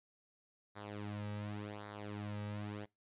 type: tone with flanger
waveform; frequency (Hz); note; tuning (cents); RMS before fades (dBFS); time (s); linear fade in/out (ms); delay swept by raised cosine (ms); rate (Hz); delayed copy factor
sawtooth; 103.83; G#2; 0; -44; 0.75-2.86; 20; 0.35 to 2.85; 0.89; -0.75
effects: noise-tail reverb RT60 0.2 s tail -24 dB re dry + resampled to 8000 Hz